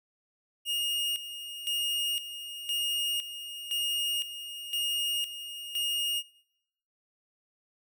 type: tone with tremolo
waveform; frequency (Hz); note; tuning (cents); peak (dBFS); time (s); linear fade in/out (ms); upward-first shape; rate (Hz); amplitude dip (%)
45% pulse; 2851; F7; +35; -28; 0.65-6.23; 50; square; 0.98; 70
effects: noise-tail reverb RT60 0.8 s tail -21 dB re dry